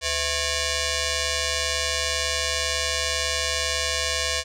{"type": "ring-modulated tone", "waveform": "5% pulse", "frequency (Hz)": 578, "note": "D5", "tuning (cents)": -28, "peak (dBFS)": -8, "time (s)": [0.01, 4.44], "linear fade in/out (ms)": 50, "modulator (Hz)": 1230, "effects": ["low-pass 9000 Hz 12 dB/octave"]}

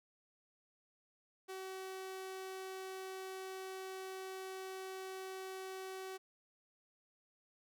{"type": "tone", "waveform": "sawtooth", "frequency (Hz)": 378.9, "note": "F#4", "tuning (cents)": 41, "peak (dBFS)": -40, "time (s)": [1.48, 6.18], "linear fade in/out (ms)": 20, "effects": []}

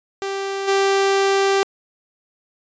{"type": "tone with level steps", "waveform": "sawtooth", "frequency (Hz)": 392, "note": "G4", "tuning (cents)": 0, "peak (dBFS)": [-19, -11], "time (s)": [0.22, 1.63], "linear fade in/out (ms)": 0, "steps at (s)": 0.67, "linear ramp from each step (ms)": 20, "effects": ["resampled to 16000 Hz"]}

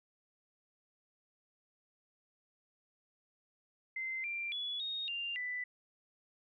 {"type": "tone with pitch steps", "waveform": "sine", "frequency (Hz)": [2073, 2368, 3407, 3726, 2791, 1987], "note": ["C7", "D7", "G#7", "A#7", "F7", "B6"], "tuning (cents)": [-17, 14, 44, -2, -2, 10], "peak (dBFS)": -36, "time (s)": [3.96, 5.64], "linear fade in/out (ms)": 5, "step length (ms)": 280, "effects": []}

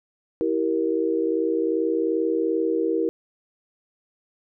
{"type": "tone cluster", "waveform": "sine", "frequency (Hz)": [326, 386.3, 468.8], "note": ["E4", "G4", "A#4"], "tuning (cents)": [-19, -25, 10], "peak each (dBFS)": [-24, -26, -24], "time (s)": [0.41, 3.09], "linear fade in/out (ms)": 0, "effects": []}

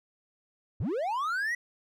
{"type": "linear sweep", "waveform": "triangle", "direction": "up", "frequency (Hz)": [69.3, 1975.5], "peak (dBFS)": -26, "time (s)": [0.8, 1.55], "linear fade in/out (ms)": 5, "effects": []}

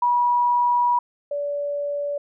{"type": "tone pair in turn", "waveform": "sine", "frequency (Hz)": [969, 576.2], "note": ["B5", "D5"], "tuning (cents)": [-33, -33], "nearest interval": "major sixth", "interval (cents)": 900, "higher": "first", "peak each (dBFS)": [-16, -23], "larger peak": "first", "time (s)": [[0.02, 0.99], [1.31, 2.18]], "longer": "first", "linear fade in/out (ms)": 5, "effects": []}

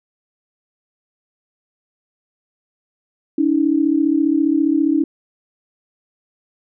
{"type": "tone pair together", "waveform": "sine", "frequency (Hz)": [285.1, 320], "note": ["C#4", "D#4"], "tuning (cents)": [49, 49], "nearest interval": "major second", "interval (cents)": 200, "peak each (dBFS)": [-16, -16], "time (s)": [3.38, 5.04], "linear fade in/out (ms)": 5, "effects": []}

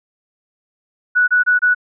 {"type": "tone bursts", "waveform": "sine", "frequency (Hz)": 1474, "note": "F#6", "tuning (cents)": -7, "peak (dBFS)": -10, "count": 4, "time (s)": [1.15, 1.748], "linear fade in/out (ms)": 20, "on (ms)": 130, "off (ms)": 26, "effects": []}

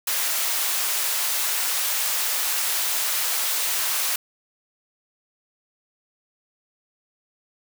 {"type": "high-pass noise", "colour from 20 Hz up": "white", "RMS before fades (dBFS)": -24, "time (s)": [0.07, 4.16], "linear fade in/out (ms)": 5, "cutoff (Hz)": 700, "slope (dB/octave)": 12, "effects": []}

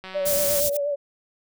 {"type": "click train", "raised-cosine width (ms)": 0.3, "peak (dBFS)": -22, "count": 106, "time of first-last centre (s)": [0.04, 0.599], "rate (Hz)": 188}
{"type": "tone with vibrato", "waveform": "sine", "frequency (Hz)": 576, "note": "D5", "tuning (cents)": -34, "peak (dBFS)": -22, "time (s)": [0.14, 0.96], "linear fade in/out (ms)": 20, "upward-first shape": "sine", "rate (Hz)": 8.4, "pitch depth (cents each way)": 37}
{"type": "band-stop noise", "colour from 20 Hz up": "white", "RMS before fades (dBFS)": -24, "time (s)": [0.25, 0.7], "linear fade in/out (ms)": 20, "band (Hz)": [250, 5300], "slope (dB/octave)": 12}
{"type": "noise with exponential growth", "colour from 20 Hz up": "violet", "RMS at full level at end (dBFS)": -24, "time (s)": [0.67, 0.77], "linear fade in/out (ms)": 5, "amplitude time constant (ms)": 21}
{"effects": []}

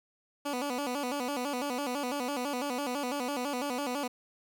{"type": "tone with vibrato", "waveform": "15% pulse", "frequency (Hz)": 266.8, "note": "C4", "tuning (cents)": 34, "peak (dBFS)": -25, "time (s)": [0.45, 4.08], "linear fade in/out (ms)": 10, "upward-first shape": "square", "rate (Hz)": 6, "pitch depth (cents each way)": 130, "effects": []}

